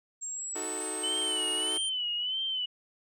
sine linear sweep, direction up, 7459 to 9220 Hz, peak -34 dBFS, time 0.21-1.9 s, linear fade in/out 20 ms
sawtooth chord, D# diminished, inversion none, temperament equal, 311.1 / 370 / 440 Hz, D#4 / F#4 / A4, 0 / 0 / 0 cents, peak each -37 dBFS, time 0.55-1.78 s, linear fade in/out 10 ms
sine tone with vibrato, 3005 Hz, F#7, 26 cents sharp, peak -29 dBFS, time 1.03-2.66 s, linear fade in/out 10 ms, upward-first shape sine, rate 1.6 Hz, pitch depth 80 cents each way
effects none

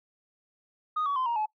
sine tone with pitch steps, 1240 / 1130.5 / 1030.7 / 939.7 / 856.8 Hz, D#6 / C#6 / C6 / A#5 / A5, -6 / +34 / -26 / +14 / -46 cents, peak -24 dBFS, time 0.96-1.46 s, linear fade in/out 10 ms, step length 100 ms, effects noise-tail reverb RT60 0.1 s tail -23 dB re dry + tanh soft clip ceiling -23 dBFS

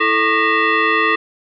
sine tone with frequency modulation, 329.6 Hz, E4, in tune, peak -12 dBFS, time 0-1.16 s, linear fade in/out 10 ms, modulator 769 Hz, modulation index 3, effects none

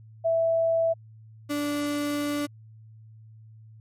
sine / 35% pulse tone pair in turn, 659.3 / 291.4 Hz, E5 / D4, 0 / -13 cents, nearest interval octave + major second, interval 1413 cents, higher first, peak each -20 / -24 dBFS, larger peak first, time 0.24-0.94 / 1.49-2.47 s, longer second, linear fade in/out 20 ms, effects added 110 Hz sine -46 dBFS peak until 3.8 s + MP3 64 kbps

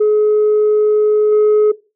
sine tone with level steps, 424.1 Hz, G#4, 36 cents sharp, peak -7 / -5 dBFS, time 0-1.72 s, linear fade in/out 10 ms, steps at 1.32 s, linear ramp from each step 2 ms, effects noise-tail reverb RT60 0.3 s tail -21 dB re dry + tanh soft clip ceiling -7 dBFS

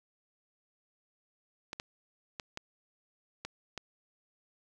clicks, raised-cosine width 0.2 ms, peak -21 dBFS, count 6, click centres 1.731 / 1.799 / 2.398 / 2.574 / 3.45 / 3.777 s, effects none

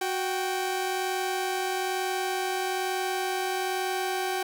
sawtooth tone pair together, 370 / 781.1 Hz, F#4 / G5, 0 / -6 cents, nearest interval octave + minor second, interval 1294 cents, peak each -26 dBFS, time 0.01-4.43 s, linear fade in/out 5 ms, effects none

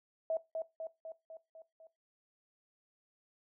sine tone with echo, 647 Hz, E5, 32 cents flat, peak -30 dBFS, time 0.3-0.37 s, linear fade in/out 2 ms, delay 250 ms, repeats 6, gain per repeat -4 dB, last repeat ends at 1.87 s, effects noise-tail reverb RT60 0.2 s tail -17 dB re dry

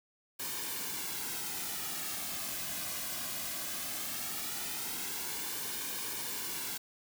white noise with flanger, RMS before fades -38 dBFS, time 0.39-6.78 s, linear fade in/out 10 ms, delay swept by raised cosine 1.5 to 2.24 ms, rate 0.18 Hz, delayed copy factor -0.55, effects none

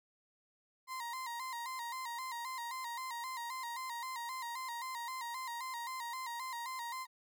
35% pulse tone with vibrato, 987.8 Hz, B5, in tune, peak -38 dBFS, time 0.87-7.07 s, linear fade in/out 50 ms, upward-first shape square, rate 3.8 Hz, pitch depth 85 cents each way, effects none

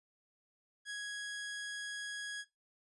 sawtooth tone, 1661.2 Hz, G#6, in tune, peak -36 dBFS, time 0.85-2.45 s, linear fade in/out 50 ms, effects noise-tail reverb RT60 0.2 s tail -19 dB re dry + resampled to 24000 Hz

